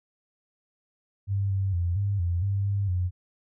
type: tone with pitch steps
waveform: sine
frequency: 99 / 96.9 / 87 / 100.3 / 86.8 / 99.1 / 99.9 / 90.1 Hz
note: G2 / G2 / F2 / G2 / F2 / G2 / G2 / F#2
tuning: +18 / -20 / -6 / +40 / -10 / +19 / +33 / -45 cents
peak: -23 dBFS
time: 1.27-3.11 s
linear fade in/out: 50 ms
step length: 230 ms
effects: none